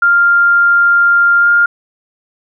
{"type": "tone with pitch glide", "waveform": "sine", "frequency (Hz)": [1396.9, 1407.4], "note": ["F6", "F6"], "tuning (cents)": [0, 13], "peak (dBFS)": -6, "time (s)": [0.02, 1.66], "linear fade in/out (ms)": 5, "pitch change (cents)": 13, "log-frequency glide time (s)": [1.39, 1.48], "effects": []}